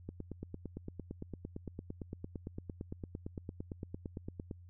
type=click train; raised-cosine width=3 ms; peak=-28 dBFS; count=40; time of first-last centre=0.09-4.512 s; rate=8.82 Hz; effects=added 88 Hz sine -52 dBFS peak until 4.69 s